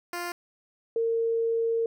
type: tone pair in turn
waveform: 10% pulse / sine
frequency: 349.2 / 457.7 Hz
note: F4 / A#4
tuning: 0 / -32 cents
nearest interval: perfect fourth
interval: 468 cents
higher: second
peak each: -23 dBFS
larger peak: neither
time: 0.13-0.32 / 0.96-1.86 s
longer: second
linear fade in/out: 2 ms
effects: none